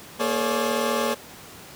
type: tone cluster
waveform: 25% pulse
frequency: 232.9 / 425.5 / 541 / 581 Hz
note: A#3 / G#4 / C#5 / D5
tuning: -1 / +42 / -42 / -19 cents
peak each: -24 dBFS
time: 0.19-1.15 s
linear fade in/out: 20 ms
effects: pink hiss -43 dBFS RMS until 1.75 s + high-pass 100 Hz 12 dB/octave